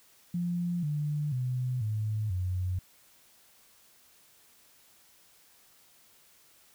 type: tone with pitch steps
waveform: sine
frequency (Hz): 174.61 / 148.53 / 126.35 / 107.49 / 91.43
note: F3 / D3 / B2 / A2 / F#2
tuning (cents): 0 / +20 / +40 / -40 / -20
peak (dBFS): -28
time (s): 0.34-2.79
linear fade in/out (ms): 5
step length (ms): 490
effects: white hiss -61 dBFS RMS until 6.74 s